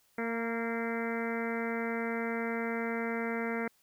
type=harmonic tone with a mistuned harmonic; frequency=230 Hz; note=A#3; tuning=23 cents flat; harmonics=1 / 2 / 3 / 4 / 5 / 6 / 7 / 8 / 9 / 10; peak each=-35 / -36 / -42 / -44 / -50 / -42 / -44 / -45 / -41 / -49 dBFS; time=0.18-3.68 s; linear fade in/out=5 ms; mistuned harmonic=4; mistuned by=+22 cents; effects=white hiss -69 dBFS RMS until 3.82 s